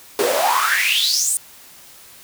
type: noise with high-pass filter sweep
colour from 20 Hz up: pink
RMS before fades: -18 dBFS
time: 0.19-1.37 s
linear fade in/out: 0 ms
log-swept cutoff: 380 to 9300 Hz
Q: 9.2
effects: white hiss -44 dBFS RMS until 2.23 s